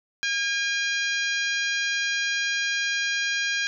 harmonic tone with a mistuned harmonic, 811 Hz, G#5, 41 cents flat, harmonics 2 / 3 / 4 / 5 / 6 / 7 / 8, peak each -26 / -30 / -32 / -34 / -36 / -37 / -38 dBFS, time 0.23-3.67 s, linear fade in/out 0 ms, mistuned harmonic 8, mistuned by +18 cents, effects none

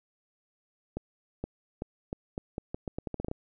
accelerating click train, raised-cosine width 2 ms, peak -20 dBFS, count 15, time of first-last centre 0.97-3.314 s, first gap 470 ms, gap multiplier 0.81, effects none

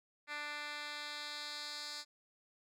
10% pulse tone with band-pass filter sweep, 295.2 Hz, D4, 9 cents sharp, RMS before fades -44 dBFS, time 0.27-2.05 s, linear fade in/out 50 ms, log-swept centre 2400 to 5000 Hz, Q 1.9, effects none

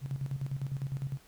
sine tone with tremolo, 135.8 Hz, C#3, 35 cents flat, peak -30 dBFS, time 0.01-1.19 s, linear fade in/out 50 ms, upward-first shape square, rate 9.9 Hz, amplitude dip 70%, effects pink hiss -60 dBFS RMS until 1.27 s

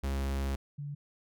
45% pulse / sine tone pair in turn, 68.1 / 144.3 Hz, C#2 / D3, -30 / -30 cents, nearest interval octave + minor second, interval 1300 cents, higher second, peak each -30 / -36 dBFS, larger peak first, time 0.03-0.56 / 0.78-0.95 s, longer first, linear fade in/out 10 ms, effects none

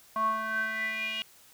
square tone with band-pass filter sweep, 220 Hz, A3, in tune, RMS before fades -31 dBFS, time 0.16-1.22 s, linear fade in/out 0 ms, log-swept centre 1000 to 2900 Hz, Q 8.7, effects white hiss -57 dBFS RMS until 1.53 s

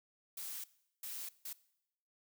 blue noise bursts at uneven times, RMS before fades -44 dBFS, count 3, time 0.37-0.64 / 1.03-1.29 / 1.45-1.53 s, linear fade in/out 5 ms, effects noise-tail reverb RT60 0.8 s tail -20 dB re dry

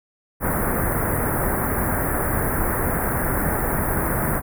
pink band-stop noise, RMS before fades -22 dBFS, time 0.4-4.42 s, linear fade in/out 50 ms, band 1900 to 10000 Hz, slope 48 dB/octave, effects none

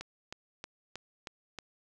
click train, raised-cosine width 0.2 ms, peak -23 dBFS, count 6, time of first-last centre 0.01-1.587 s, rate 3.17 Hz, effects none

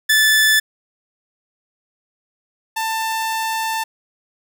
sawtooth tone pair in turn, 1746 / 890.3 Hz, A6 / A5, -14 / +20 cents, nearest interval octave, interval 1166 cents, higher first, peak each -8 / -16 dBFS, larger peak first, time 0.09-0.6 / 2.76-3.84 s, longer second, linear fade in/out 10 ms, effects none

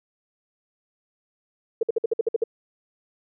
sine tone bursts, 454.6 Hz, A#4, 43 cents flat, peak -17 dBFS, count 9, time 1.81-2.439 s, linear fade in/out 5 ms, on 21 ms, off 55 ms, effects none

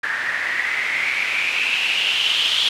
blue noise with low-pass filter sweep, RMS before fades -21 dBFS, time 0.03-2.69 s, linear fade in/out 5 ms, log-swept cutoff 1700 to 3300 Hz, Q 7.2, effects none

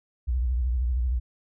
sine tone with vibrato, 61.74 Hz, B1, in tune, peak -22 dBFS, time 0.27-1.2 s, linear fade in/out 20 ms, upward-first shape sine, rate 13 Hz, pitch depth 140 cents each way, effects none

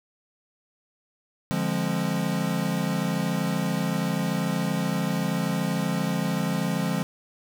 square chord, D half-diminished seventh, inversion none, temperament equal with one note detuned, 146.83 / 174.61 / 207.7 / 264.7 Hz, D3 / F3 / Ab3 / C4, 0 / 0 / 0 / +20 cents, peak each -32 / -28 / -30 / -33 dBFS, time 1.51-7.03 s, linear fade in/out 0 ms, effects none

